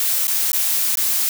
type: noise with dropouts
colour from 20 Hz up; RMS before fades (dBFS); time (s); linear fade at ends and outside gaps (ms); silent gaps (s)
blue; -19; 0-1.29; 1; 0.271-0.279 / 0.518-0.531 / 0.955-0.972
effects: none